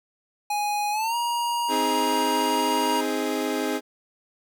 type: tone with pitch glide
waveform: square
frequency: 830 to 947.9 Hz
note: G#5 to A#5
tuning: -1 to +29 cents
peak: -24 dBFS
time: 0.5-3.01 s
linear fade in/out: 5 ms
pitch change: +230 cents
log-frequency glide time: 0.91-1.16 s
type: chord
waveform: 30% pulse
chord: Ab major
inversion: first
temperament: equal with one note detuned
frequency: 261.6 / 314.2 / 415.3 Hz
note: C4 / Eb4 / Ab4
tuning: 0 / +17 / 0 cents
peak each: -26 dBFS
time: 1.68-3.81 s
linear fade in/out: 50 ms
effects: none